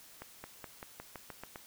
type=accelerating click train; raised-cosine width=0.5 ms; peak=-28 dBFS; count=9; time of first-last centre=0.22-1.559 s; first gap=220 ms; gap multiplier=0.92; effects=white hiss -56 dBFS RMS until 1.66 s